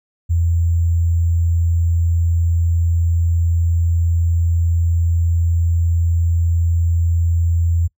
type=tone with sample-and-hold; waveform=sine; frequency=84.2 Hz; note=E2; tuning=37 cents sharp; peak=-13 dBFS; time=0.29-7.88 s; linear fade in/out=20 ms; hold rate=7350 Hz; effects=noise-tail reverb RT60 0.1 s tail -23 dB re dry